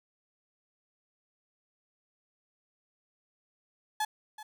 35% pulse tone with echo, 857 Hz, A5, 46 cents flat, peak -26 dBFS, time 4-4.05 s, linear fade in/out 5 ms, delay 380 ms, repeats 1, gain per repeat -15 dB, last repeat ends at 4.43 s, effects none

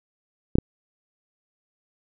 clicks, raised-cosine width 3 ms, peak -5 dBFS, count 2, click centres 0.555 / 0.585 s, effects none

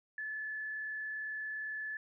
sine tone with frequency modulation, 1730 Hz, A6, 30 cents flat, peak -37 dBFS, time 0.18-1.97 s, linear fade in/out 2 ms, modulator 37.6 Hz, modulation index 0.49, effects none

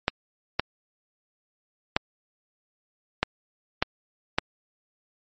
clicks, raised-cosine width 0.3 ms, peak -4 dBFS, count 6, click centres 0.081 / 0.596 / 1.965 / 3.23 / 3.825 / 4.385 s, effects MP3 32 kbps

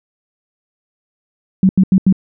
sine tone bursts, 189 Hz, F#3, 37 cents sharp, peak -6 dBFS, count 4, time 1.63-2.126 s, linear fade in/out 2 ms, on 61 ms, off 84 ms, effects none

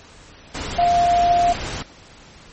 sine tone in noise, 698.5 Hz, F5, in tune, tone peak -13 dBFS, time 0.78-1.53 s, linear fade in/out 10 ms, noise pink, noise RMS -28 dBFS, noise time 0.54-1.83 s, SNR +12 dB, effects pink hiss -45 dBFS RMS until 2.52 s + MP3 32 kbps

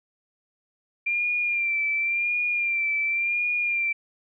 sine tone with vibrato, 2378 Hz, D7, 21 cents sharp, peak -22 dBFS, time 1.06-3.93 s, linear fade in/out 10 ms, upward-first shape sine, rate 0.92 Hz, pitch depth 43 cents each way, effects none

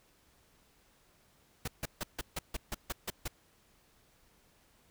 pink noise bursts, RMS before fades -36 dBFS, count 10, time 1.65-3.28 s, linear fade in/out 5 ms, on 28 ms, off 150 ms, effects pink hiss -67 dBFS RMS until 4.9 s

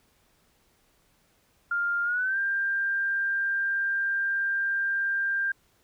sine tone with pitch glide, 1401 to 1590.8 Hz, F6 to G6, +5 to +25 cents, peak -24 dBFS, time 1.71-5.52 s, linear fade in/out 5 ms, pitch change +220 cents, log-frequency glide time 2.04-2.38 s, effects pink hiss -66 dBFS RMS until 5.83 s

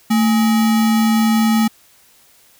sine tone with sample-and-hold, 222.4 Hz, A3, 19 cents sharp, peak -11 dBFS, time 0.1-1.68 s, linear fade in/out 10 ms, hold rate 1050 Hz, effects white hiss -51 dBFS RMS until 2.59 s

